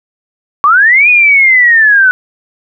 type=linear two-way sweep; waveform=sine; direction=up then down; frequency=1105 to 2489 to 1477 Hz; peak=-3 dBFS; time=0.64-2.11 s; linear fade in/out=0 ms; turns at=1.09 s; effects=none